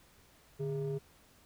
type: ring-modulated tone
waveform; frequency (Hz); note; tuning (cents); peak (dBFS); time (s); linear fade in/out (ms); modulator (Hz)
triangle; 130.81; C3; 0; -28; 0.59-0.99; 20; 278
effects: pink hiss -63 dBFS RMS until 1.45 s